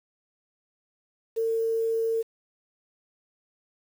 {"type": "tone with quantisation", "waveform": "sine", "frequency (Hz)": 452.3, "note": "A4", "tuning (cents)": 48, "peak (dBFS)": -23, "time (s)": [1.36, 2.23], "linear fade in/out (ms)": 20, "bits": 8, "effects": []}